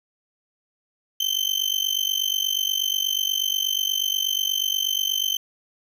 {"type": "tone with amplitude modulation", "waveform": "35% pulse", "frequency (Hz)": 3098, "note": "G7", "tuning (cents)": -21, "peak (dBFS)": -16, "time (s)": [1.2, 5.37], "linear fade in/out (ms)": 5, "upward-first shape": "sine", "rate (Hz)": 48.3, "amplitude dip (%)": 90, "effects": []}